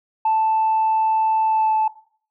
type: tone with pitch glide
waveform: sine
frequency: 880 to 871.9 Hz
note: A5 to A5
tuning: 0 to -16 cents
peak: -14 dBFS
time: 0.25-1.88 s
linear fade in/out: 5 ms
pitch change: -16 cents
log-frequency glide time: 1.45-1.74 s
effects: noise-tail reverb RT60 0.5 s tail -18 dB re dry + tanh soft clip ceiling -12 dBFS